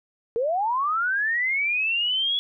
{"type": "linear sweep", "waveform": "sine", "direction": "up", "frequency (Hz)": [441.3, 3396], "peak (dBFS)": -21, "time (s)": [0.36, 2.39], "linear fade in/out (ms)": 0, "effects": []}